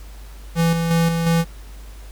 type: tone with tremolo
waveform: square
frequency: 166.7 Hz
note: E3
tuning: 20 cents sharp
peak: -15 dBFS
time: 0.55-1.45 s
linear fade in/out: 50 ms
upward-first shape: square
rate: 2.8 Hz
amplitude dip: 40%
effects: added 50 Hz sine -35 dBFS peak until 2.11 s + pink hiss -47 dBFS RMS until 2.11 s